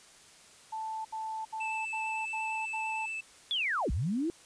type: tone bursts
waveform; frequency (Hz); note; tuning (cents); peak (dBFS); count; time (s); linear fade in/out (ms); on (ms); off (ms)
sine; 880; A5; 0; -34; 6; 0.72-3.06; 10; 330; 72
type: tone with vibrato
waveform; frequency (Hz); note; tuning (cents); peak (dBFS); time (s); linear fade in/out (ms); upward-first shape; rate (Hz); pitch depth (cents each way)
triangle; 2637; E7; 0; -33; 1.6-3.21; 10; sine; 8.8; 9
type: linear two-way sweep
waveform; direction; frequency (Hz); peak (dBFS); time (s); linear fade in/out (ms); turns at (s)
sine; down then up; 3520 to 46.92 to 351; -28; 3.51-4.3; 0; 3.91
effects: white hiss -56 dBFS RMS until 4.45 s + resampled to 22050 Hz